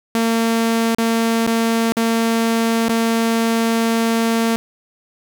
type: tone with dropouts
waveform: sawtooth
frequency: 228 Hz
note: A#3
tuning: 38 cents flat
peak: -11 dBFS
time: 0.15-4.56 s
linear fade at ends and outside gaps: 0 ms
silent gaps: 0.948-0.984 / 1.465-1.474 / 1.921-1.969 / 2.884-2.894 s
effects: none